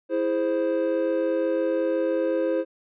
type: chord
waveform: triangle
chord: E augmented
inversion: none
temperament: equal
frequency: 329.6 / 415.3 / 523.3 Hz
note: E4 / G#4 / B#4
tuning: 0 / 0 / 0 cents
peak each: -24 / -28 / -22 dBFS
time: 0.09-2.65 s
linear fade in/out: 50 ms
effects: resampled to 8000 Hz